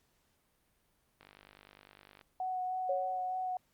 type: click train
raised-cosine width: 0.3 ms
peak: -38 dBFS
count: 51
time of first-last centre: 1.21-2.212 s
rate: 49.9 Hz
type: tone with vibrato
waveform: sine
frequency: 740 Hz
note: F#5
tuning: in tune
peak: -33 dBFS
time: 2.4-3.57 s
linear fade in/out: 2 ms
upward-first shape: sine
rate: 3.3 Hz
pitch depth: 13 cents each way
type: tone with exponential decay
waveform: sine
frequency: 554.4 Hz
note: C#5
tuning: in tune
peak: -29 dBFS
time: 2.89-3.54 s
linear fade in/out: 5 ms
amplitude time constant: 140 ms
effects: pink hiss -74 dBFS RMS until 3.73 s + Opus 48 kbps